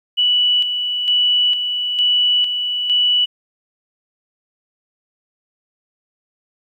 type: tone with tremolo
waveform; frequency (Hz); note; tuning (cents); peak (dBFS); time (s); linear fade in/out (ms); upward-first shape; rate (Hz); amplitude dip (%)
sine; 2955; F#7; -3; -12; 0.17-3.26; 20; square; 1.1; 50
effects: 9-bit